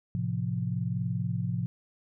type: chord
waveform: sine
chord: F major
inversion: first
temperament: equal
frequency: 110 / 130.81 / 174.61 Hz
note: A2 / C3 / F3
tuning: 0 / 0 / 0 cents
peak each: -32 dBFS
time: 0.15-1.66 s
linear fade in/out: 0 ms
effects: none